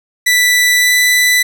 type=tone with pitch glide; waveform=sawtooth; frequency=1975.5 to 1986.9 Hz; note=B6 to B6; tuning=0 to +10 cents; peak=-5 dBFS; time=0.26-1.43 s; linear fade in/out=10 ms; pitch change=+10 cents; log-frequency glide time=0.79-0.94 s; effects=none